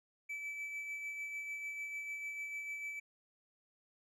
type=tone with tremolo; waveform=triangle; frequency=2308 Hz; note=D7; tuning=31 cents flat; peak=-37 dBFS; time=0.29-3 s; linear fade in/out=10 ms; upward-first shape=sine; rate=6.7 Hz; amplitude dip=35%; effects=none